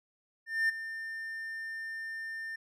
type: tone with ADSR envelope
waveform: triangle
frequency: 1800 Hz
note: A6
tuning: 39 cents sharp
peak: -22 dBFS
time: 0.46-2.56 s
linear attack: 230 ms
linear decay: 13 ms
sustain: -13 dB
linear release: 7 ms
effects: none